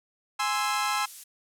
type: chord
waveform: sawtooth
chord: Ab augmented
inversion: none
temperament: equal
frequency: 830.6 / 1046.5 / 1318.5 Hz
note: Ab5 / C6 / E6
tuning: 0 / 0 / 0 cents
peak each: -26 dBFS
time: 0.39-1.06 s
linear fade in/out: 10 ms
type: noise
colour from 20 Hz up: violet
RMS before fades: -37 dBFS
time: 0.52-1.24 s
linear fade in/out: 10 ms
effects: low-pass 10000 Hz 12 dB/octave